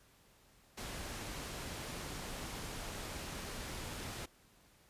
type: low-pass noise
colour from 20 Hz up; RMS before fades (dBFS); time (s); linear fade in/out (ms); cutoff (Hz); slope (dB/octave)
pink; -44; 0.77-4.26; 10; 11000; 12
effects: pink hiss -66 dBFS RMS until 4.89 s + resampled to 32000 Hz